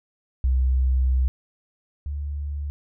sine tone pair in turn, 64.4 / 72.29 Hz, C2 / D2, -27 / -27 cents, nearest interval major second, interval 200 cents, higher second, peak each -17 / -26 dBFS, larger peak first, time 0.44-1.28 / 2.06-2.7 s, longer first, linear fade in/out 0 ms, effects none

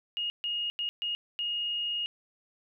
sine tone bursts at uneven times, 2862 Hz, F7, 42 cents sharp, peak -29 dBFS, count 5, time 0.17-0.3 / 0.44-0.7 / 0.79-0.89 / 1.02-1.15 / 1.39-2.06 s, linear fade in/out 0 ms, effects none

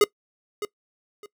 square tone with echo, 415.3 Hz, G#4, in tune, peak -14 dBFS, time 0.01-0.04 s, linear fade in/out 2 ms, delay 610 ms, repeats 2, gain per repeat -13 dB, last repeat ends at 1.26 s, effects noise-tail reverb RT60 0.1 s tail -21 dB re dry

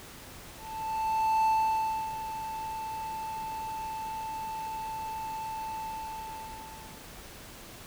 triangle tone with ADSR envelope, 882 Hz, A5, 4 cents sharp, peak -20 dBFS, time 0.56-7.07 s, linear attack 900 ms, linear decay 650 ms, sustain -12 dB, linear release 1300 ms, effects pink hiss -47 dBFS RMS until 7.86 s

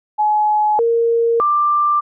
sine tone with pitch steps, 847 / 463.8 / 1183 Hz, G#5 / A#4 / D6, +34 / -9 / +12 cents, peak -12 dBFS, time 0.18-2.01 s, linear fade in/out 20 ms, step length 610 ms, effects none

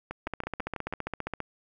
two click trains, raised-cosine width 0.5 ms, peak -17 / -20 dBFS, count 18 / 6, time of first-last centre 0.27-1.403 / 0.11-0.926 s, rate 15 / 6.13 Hz, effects none

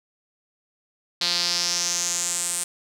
sawtooth tone with band-pass filter sweep, 174.61 Hz, F3, in tune, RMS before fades -25 dBFS, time 1.21-2.64 s, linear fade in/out 5 ms, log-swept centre 4300 to 8800 Hz, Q 4.3, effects none

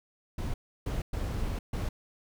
brown noise bursts at uneven times, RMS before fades -32 dBFS, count 4, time 0.38-0.54 / 0.86-1.02 / 1.13-1.59 / 1.73-1.89 s, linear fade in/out 5 ms, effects none

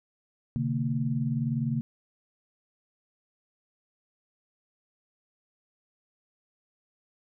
sine tone cluster, 128 / 147.7 / 229 Hz, C3 / D3 / A#3, -38 / +10 / -31 cents, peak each -30 dBFS, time 0.56-1.81 s, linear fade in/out 0 ms, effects none

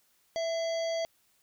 harmonic tone with a mistuned harmonic, 659.3 Hz, E5, in tune, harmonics 1 / 3 / 5 / 7 / 9 / 10, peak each -29 / -43 / -44 / -43 / -48 / -54 dBFS, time 0.36-1.05 s, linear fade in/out 0 ms, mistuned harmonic 3, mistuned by +49 cents, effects white hiss -69 dBFS RMS until 1.42 s

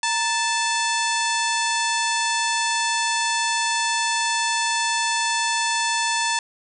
harmonic tone with a mistuned harmonic, 878 Hz, A5, 4 cents flat, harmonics 1 / 2 / 3 / 4 / 5 / 6 / 7 / 8 / 9 / 10, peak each -24 / -27 / -29 / -30 / -31 / -32 / -32 / -33 / -34 / -34 dBFS, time 0.03-6.39 s, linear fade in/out 2 ms, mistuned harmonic 1, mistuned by +99 cents, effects none

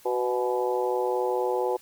harmonic tone with a mistuned harmonic, 124.1 Hz, B2, 9 cents sharp, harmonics 3 / 4 / 5 / 6 / 7 / 8, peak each -28 / -27 / -37 / -36 / -30 / -39 dBFS, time 0.05-1.77 s, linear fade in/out 10 ms, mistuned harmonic 7, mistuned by -26 cents, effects white hiss -54 dBFS RMS until 1.81 s

